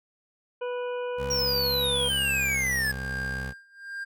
harmonic tone, 492 Hz, B4, 7 cents flat, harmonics 1 / 2 / 3 / 5 / 6, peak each -29 / -38 / -42 / -46 / -49 dBFS, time 0.61-2.09 s, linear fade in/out 10 ms
20% pulse tone with pitch glide, 68.7 to 65.41 Hz, C#2 to C2, -15 to 0 cents, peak -28 dBFS, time 1.17-3.54 s, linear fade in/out 50 ms, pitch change -85 cents, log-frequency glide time 2.15-2.75 s
square exponential sweep, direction down, 5710 to 1677 Hz, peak -25 dBFS, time 1.3-2.92 s, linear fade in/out 10 ms
triangle tone with tremolo, 1599 Hz, G6, 34 cents sharp, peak -28 dBFS, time 2.09-4.05 s, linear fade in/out 20 ms, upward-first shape sine, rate 1.1 Hz, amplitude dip 95%
effects none

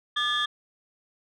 sine tone cluster, 1205 / 1721 / 3275 / 3558 Hz, D6 / A6 / G#7 / A7, +44 / -39 / -25 / +19 cents, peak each -28 dBFS, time 0.16-0.46 s, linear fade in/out 10 ms, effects tanh soft clip ceiling -18 dBFS

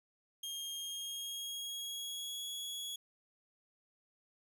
sawtooth tone with pitch glide, 3226 to 3353 Hz, G7 to G#7, +49 to +16 cents, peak -37 dBFS, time 0.43-2.96 s, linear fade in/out 5 ms, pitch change +67 cents, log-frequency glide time 0.76-2.45 s, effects none

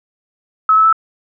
sine tone with pitch steps, 1290 / 1302.7 / 1315.6 Hz, E6 / E6 / E6, -38 / -21 / -4 cents, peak -7 dBFS, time 0.69-0.927 s, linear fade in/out 2 ms, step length 79 ms, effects none

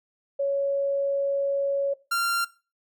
sine / 45% pulse tone pair in turn, 557 / 1382.6 Hz, C#5 / F6, +8 / -18 cents, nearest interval octave + major third, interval 1574 cents, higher second, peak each -22 dBFS, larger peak neither, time 0.39-1.94 / 2.11-2.45 s, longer first, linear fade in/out 10 ms, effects noise-tail reverb RT60 0.3 s tail -18 dB re dry

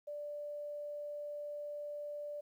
sine tone, 587.3 Hz, D5, in tune, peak -40 dBFS, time 0.07-2.41 s, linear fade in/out 10 ms, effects 12-bit

